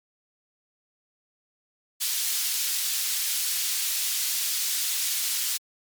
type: high-pass noise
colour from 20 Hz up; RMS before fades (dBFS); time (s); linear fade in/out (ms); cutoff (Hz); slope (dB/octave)
pink; -27; 2-5.58; 20; 4000; 12
effects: MP3 96 kbps